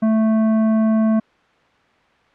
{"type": "tone with tanh clipping", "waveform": "sine", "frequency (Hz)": 220, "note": "A3", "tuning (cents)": 0, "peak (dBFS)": -15, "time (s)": [0.02, 1.2], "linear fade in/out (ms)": 10, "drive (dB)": 12, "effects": ["white hiss -55 dBFS RMS until 2.34 s", "low-pass 2000 Hz 12 dB/octave"]}